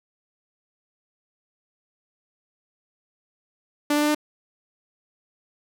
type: tone with pitch steps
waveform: sawtooth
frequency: 293.7 / 295.9 / 298.1 / 300.4 Hz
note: D4 / D4 / D4 / D4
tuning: 0 / +13 / +26 / +39 cents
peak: -15 dBFS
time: 3.9-4.148 s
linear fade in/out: 5 ms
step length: 62 ms
effects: none